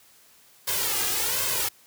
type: noise with flanger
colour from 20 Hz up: white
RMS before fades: -26 dBFS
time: 0.67-1.69 s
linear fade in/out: 10 ms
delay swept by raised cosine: 1.9 to 2.49 ms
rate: 1.3 Hz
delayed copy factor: +0.9
effects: white hiss -56 dBFS RMS until 1.86 s + high-pass 60 Hz 12 dB/octave